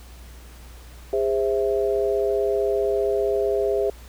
sine chord, Ab augmented, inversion none, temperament equal with one note detuned, 407.9 / 523.3 / 659.3 Hz, Ab4 / C5 / E5, -31 / 0 / 0 cents, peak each -21 / -26 / -26 dBFS, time 1.13-3.9 s, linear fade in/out 2 ms, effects added 60 Hz sine -41 dBFS peak until 4.08 s + pink hiss -49 dBFS RMS until 4.08 s

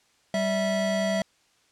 square tone pair together, 194.4 / 653.9 Hz, G3 / E5, -14 / -14 cents, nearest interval octave + major sixth, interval 2100 cents, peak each -28 / -26 dBFS, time 0.34-1.22 s, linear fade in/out 2 ms, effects white hiss -64 dBFS RMS until 1.71 s + low-pass 7000 Hz 12 dB/octave

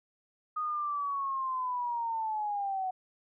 sine linear sweep, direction down, 1244.5 to 740 Hz, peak -30 dBFS, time 0.56-2.91 s, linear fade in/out 10 ms, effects none

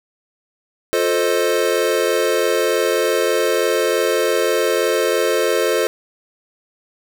square chord, F dominant seventh, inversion none, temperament equal with one note detuned, 354.1 / 440 / 523.3 / 622.3 Hz, F4 / A4 / C5 / Eb5, +24 / 0 / 0 / 0 cents, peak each -23 / -20 / -21 / -24 dBFS, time 0.93-5.87 s, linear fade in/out 0 ms, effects none

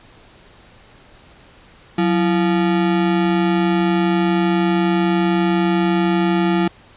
square ring-modulated tone, 259.9 Hz, C4, 11 cents flat, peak -12 dBFS, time 1.98-6.68 s, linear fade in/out 5 ms, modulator 76 Hz, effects pink hiss -47 dBFS RMS until 6.96 s + resampled to 8000 Hz

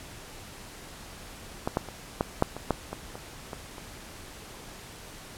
clicks, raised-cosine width 1 ms, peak -13 / -10 / -25 / -10 / -6 / -22 / -9 / -19 / -25 / -21 / -26 dBFS, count 11, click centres 1.675 / 1.771 / 1.887 / 2.209 / 2.424 / 2.566 / 2.707 / 2.93 / 3.155 / 3.532 / 3.782 s, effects pink hiss -45 dBFS RMS until 5.37 s + low-pass 12000 Hz 12 dB/octave

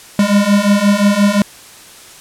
square beating tone pair, 200 / 205.7 Hz, G3 / G#3, +35 / -16 cents, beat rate 5.7 Hz, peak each -14 / -12 dBFS, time 0.19-1.42 s, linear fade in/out 2 ms, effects white hiss -38 dBFS RMS until 2.2 s + low-pass 11000 Hz 12 dB/octave

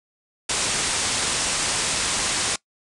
white low-pass noise, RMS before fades -24 dBFS, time 0.49-2.56 s, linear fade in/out 5 ms, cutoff 9600 Hz, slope 96 dB/octave, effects noise-tail reverb RT60 0.1 s tail -21 dB re dry

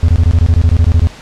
triangle tone bursts, 83.2 Hz, E2, 17 cents sharp, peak -3 dBFS, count 14, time 0.03-1.071 s, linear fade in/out 0 ms, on 53 ms, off 23 ms, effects pink hiss -34 dBFS RMS until 1.21 s + low-pass 6000 Hz 12 dB/octave

